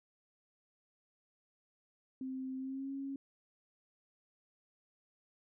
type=tone with pitch glide; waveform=sine; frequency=261.6 to 273.8 Hz; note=C4 to C#4; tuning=0 to -21 cents; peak=-38 dBFS; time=2.21-3.16 s; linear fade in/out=2 ms; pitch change=+79 cents; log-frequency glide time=2.57-2.92 s; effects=none